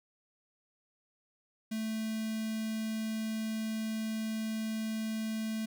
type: tone with notch filter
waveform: square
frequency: 220 Hz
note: A3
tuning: in tune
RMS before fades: -35 dBFS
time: 1.71-5.66 s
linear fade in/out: 10 ms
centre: 900 Hz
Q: 0.62
effects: none